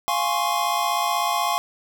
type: chord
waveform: square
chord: Db major seventh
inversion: first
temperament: equal with one note detuned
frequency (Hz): 698.5 / 830.6 / 1052.6 / 1108.7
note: F5 / Ab5 / C6 / Db6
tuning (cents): 0 / 0 / +10 / 0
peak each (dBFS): -27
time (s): 0.08-1.58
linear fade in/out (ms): 0
effects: none